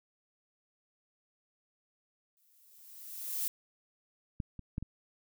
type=noise with exponential growth; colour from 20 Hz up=violet; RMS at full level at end=-32 dBFS; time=2.37-3.48 s; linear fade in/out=0 ms; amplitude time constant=240 ms
type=clicks; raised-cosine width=5 ms; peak=-22 / -31 / -22 / -27 dBFS; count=4; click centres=4.402 / 4.593 / 4.781 / 4.826 s
effects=none